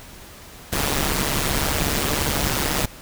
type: noise with amplitude modulation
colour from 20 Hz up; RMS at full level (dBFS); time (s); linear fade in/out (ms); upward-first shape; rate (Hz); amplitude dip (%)
pink; -19; 0.72-2.86; 10; sine; 143; 75
effects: pink hiss -42 dBFS RMS until 3.01 s